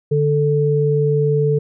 sine tone pair together, 146.83 / 440 Hz, D3 / A4, 0 / 0 cents, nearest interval octave + perfect fifth, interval 1900 cents, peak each -16 dBFS, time 0.11-1.59 s, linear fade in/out 10 ms, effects none

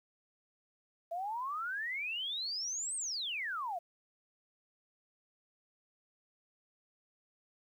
sine exponential two-way sweep, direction up then down, 659.3 to 8640 to 659.3 Hz, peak -35 dBFS, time 1.11-3.79 s, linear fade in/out 10 ms, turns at 2.96 s, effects 11-bit

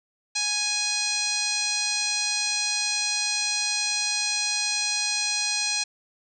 harmonic tone, 830.6 Hz, G#5, in tune, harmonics 1 / 2 / 3 / 4 / 5 / 6 / 7 / 8 / 9 / 10, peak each -38 / -38 / -30 / -37 / -28 / -34 / -31 / -34 / -38 / -36 dBFS, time 0.35-5.84 s, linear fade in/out 10 ms, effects none

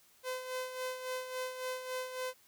sawtooth tone with tremolo, 511 Hz, C5, 41 cents flat, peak -31 dBFS, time 0.23-2.34 s, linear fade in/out 50 ms, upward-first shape sine, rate 3.6 Hz, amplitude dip 60%, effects white hiss -65 dBFS RMS until 2.47 s

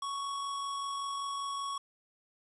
square tone with amplitude modulation, 1114 Hz, C#6, 8 cents sharp, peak -34 dBFS, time 0.02-1.78 s, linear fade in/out 5 ms, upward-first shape sine, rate 45.2 Hz, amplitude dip 25%, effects resampled to 24000 Hz + 10-bit

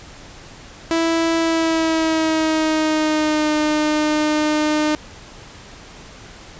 sawtooth tone with pitch glide, 329.6 to 304 Hz, E4 to D#4, 0 to -40 cents, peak -12 dBFS, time 0.91-4.95 s, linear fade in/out 0 ms, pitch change -140 cents, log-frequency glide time 1.37-3.51 s, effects pink hiss -40 dBFS RMS until 6.59 s + resampled to 16000 Hz

